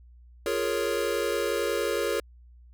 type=chord; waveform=square; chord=Bb minor seventh; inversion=second; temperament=equal; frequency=349.2 / 415.3 / 466.2 / 554.4 Hz; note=F4 / Ab4 / Bb4 / Db5; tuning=0 / 0 / 0 / 0 cents; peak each=-34 / -31 / -31 / -32 dBFS; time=0.46-2.2 s; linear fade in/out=2 ms; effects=added 60 Hz sine -49 dBFS peak until 2.73 s